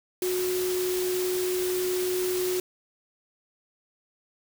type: tone in noise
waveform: sine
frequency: 365.5 Hz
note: F#4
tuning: 21 cents flat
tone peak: -25 dBFS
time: 0.22-2.6 s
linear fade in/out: 2 ms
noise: white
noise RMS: -34 dBFS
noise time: 0.22-2.6 s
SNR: +6 dB
effects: none

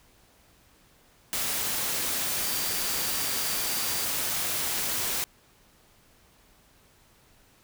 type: tone in noise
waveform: sine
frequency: 4699 Hz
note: D8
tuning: in tune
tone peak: -38 dBFS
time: 2.43-4.05 s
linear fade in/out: 0 ms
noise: white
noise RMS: -29 dBFS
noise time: 1.33-5.24 s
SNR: -12 dB
effects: pink hiss -60 dBFS RMS until 7.63 s

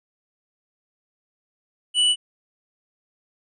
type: tone with tanh clipping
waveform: sine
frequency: 2960 Hz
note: F#7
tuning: in tune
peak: -17 dBFS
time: 1.94-2.16 s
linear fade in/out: 50 ms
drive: 16 dB
effects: resampled to 24000 Hz

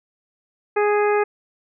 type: harmonic tone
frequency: 415.3 Hz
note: G#4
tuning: in tune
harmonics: 1 / 2 / 3 / 4 / 5 / 6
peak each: -17 / -23 / -27 / -29 / -31 / -33 dBFS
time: 0.76-1.24 s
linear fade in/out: 10 ms
effects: none

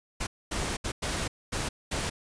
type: noise bursts at uneven times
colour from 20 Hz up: pink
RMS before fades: -31 dBFS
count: 6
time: 0.2-0.27 / 0.51-0.77 / 0.84-0.92 / 1.02-1.28 / 1.52-1.69 / 1.91-2.1 s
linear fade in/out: 10 ms
effects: resampled to 22050 Hz

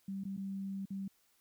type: tone with dropouts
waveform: sine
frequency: 194.8 Hz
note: G3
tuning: 11 cents flat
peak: -37 dBFS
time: 0.08-1.08 s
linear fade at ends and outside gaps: 5 ms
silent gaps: 0.238-0.251 / 0.367-0.375 / 0.855-0.904 s
effects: white hiss -72 dBFS RMS until 1.4 s

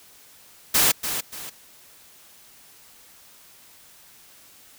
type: noise with echo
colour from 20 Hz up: white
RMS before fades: -18 dBFS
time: 0.74-0.92 s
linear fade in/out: 10 ms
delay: 290 ms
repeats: 2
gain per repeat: -9 dB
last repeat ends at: 1.5 s
effects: white hiss -51 dBFS RMS until 4.78 s

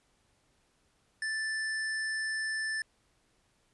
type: tone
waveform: square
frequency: 1760 Hz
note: A6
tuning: in tune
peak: -32 dBFS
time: 1.22-2.82 s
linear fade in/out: 2 ms
effects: pink hiss -71 dBFS RMS until 3.73 s + resampled to 24000 Hz

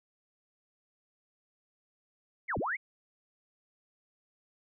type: linear two-way sweep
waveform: sine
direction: down then up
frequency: 2300 to 44.64 to 2300 Hz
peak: -30 dBFS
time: 2.48-2.77 s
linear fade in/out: 20 ms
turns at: 2.58 s
effects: none

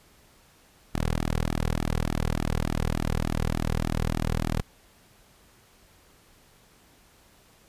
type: tone with flanger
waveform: sawtooth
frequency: 40.06 Hz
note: E1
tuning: 49 cents flat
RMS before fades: -27 dBFS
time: 0.94-4.62 s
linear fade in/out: 10 ms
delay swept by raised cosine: 1.9 to 3.3 ms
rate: 3.4 Hz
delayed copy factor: -0.85
effects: pink hiss -58 dBFS RMS until 7.68 s + resampled to 32000 Hz

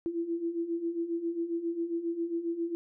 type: beating tone pair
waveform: sine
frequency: 331.7 / 339.1 Hz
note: E4 / E4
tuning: +11 / +49 cents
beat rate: 7.4 Hz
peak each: -36 / -31 dBFS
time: 0.06-2.75 s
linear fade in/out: 0 ms
effects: none

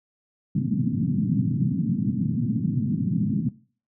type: band-pass noise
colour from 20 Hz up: white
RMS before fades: -24 dBFS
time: 0.55-3.49 s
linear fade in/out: 5 ms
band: 110 to 250 Hz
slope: 48 dB/octave
effects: noise-tail reverb RT60 0.4 s tail -18 dB re dry

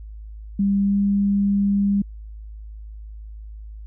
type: tone with pitch glide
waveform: sine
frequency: 198.9 to 200.3 Hz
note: G3 to G3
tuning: +25 to +38 cents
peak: -16 dBFS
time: 0.59-2.02 s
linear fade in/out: 5 ms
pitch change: +13 cents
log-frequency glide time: 0.85-0.95 s
effects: added 53 Hz sine -34 dBFS peak until 3.86 s

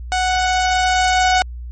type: tone with level ramp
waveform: sawtooth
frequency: 740 Hz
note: F#5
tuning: in tune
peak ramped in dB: -12 to -8 dBFS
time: 0.12-1.42 s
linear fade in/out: 0 ms
effects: added 60 Hz sine -27 dBFS peak until 1.71 s + MP3 32 kbps

